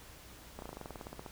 slowing click train, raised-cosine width 1 ms, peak -29 dBFS, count 15, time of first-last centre 0.59-1.262 s, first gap 32 ms, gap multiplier 1.06, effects added 60 Hz sine -57 dBFS peak until 1.31 s + pink hiss -54 dBFS RMS until 1.31 s

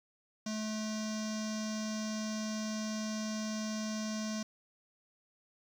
square tone with low-pass filter, 215.9 Hz, A3, 33 cents flat, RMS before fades -37 dBFS, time 0.46-4.43 s, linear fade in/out 5 ms, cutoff 5900 Hz, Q 5.7, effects 10-bit

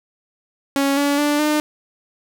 sawtooth tone with pitch steps, 277.2 / 285.2 / 293.3 / 301.8 Hz, C#4 / C#4 / D4 / D4, 0 / +49 / -2 / +47 cents, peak -12 dBFS, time 0.76-1.6 s, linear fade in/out 0 ms, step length 210 ms, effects none

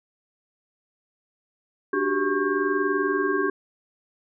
sine tone cluster, 296.1 / 374 / 394.4 / 1098 / 1600 Hz, D4 / F#4 / G4 / C#6 / G6, +14 / +19 / +11 / -17 / +35 cents, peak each -28 / -28 / -25 / -29 / -28 dBFS, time 1.93-3.5 s, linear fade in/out 5 ms, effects none

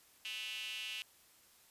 square tone with high-pass filter, 116.4 Hz, A#2, 2 cents flat, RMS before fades -43 dBFS, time 0.25-1.02 s, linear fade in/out 0 ms, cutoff 2800 Hz, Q 7.1, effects white hiss -65 dBFS RMS until 1.7 s + resampled to 32000 Hz

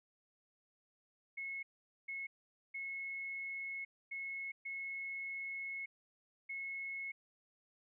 sine tone bursts at uneven times, 2182 Hz, C#7, 28 cents flat, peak -40 dBFS, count 6, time 1.37-1.63 / 2.08-2.27 / 2.74-3.85 / 4.11-4.52 / 4.65-5.86 / 6.49-7.12 s, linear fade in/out 10 ms, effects none

